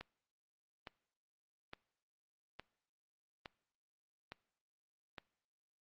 click train, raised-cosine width 0.3 ms, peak -30 dBFS, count 7, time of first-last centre 0.01-5.182 s, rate 1.16 Hz, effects noise-tail reverb RT60 0.7 s tail -22 dB re dry + Opus 48 kbps

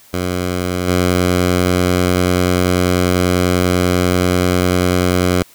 10% pulse tone with level steps, 90.2 Hz, F#2, 44 cents flat, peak -9 / -4 dBFS, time 0.13-5.43 s, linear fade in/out 10 ms, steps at 0.87 s, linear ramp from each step 20 ms, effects white hiss -46 dBFS RMS until 5.54 s

